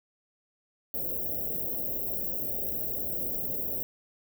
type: band-stop noise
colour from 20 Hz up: white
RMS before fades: -32 dBFS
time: 0.94-3.83 s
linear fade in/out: 0 ms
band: 650 to 14000 Hz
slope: 48 dB/octave
effects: none